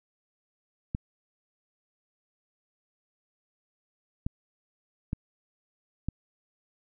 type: clicks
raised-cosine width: 5 ms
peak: -17 dBFS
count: 4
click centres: 0.949 / 4.265 / 5.131 / 6.086 s
effects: none